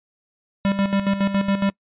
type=tone with tremolo; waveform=square; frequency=197.4 Hz; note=G3; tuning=12 cents sharp; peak=-17 dBFS; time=0.65-1.7 s; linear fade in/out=0 ms; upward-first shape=square; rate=7.2 Hz; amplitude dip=65%; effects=noise-tail reverb RT60 0.1 s tail -25 dB re dry + resampled to 8000 Hz